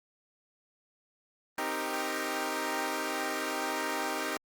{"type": "chord", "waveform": "10% pulse", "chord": "C minor seventh", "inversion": "none", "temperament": "equal with one note detuned", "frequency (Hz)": [261.6, 311.1, 393.6, 466.2], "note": ["C4", "Eb4", "G4", "Bb4"], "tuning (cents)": [0, 0, 7, 0], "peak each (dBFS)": [-30, -27, -28, -31], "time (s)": [1.58, 4.37], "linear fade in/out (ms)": 2, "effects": ["Opus 32 kbps"]}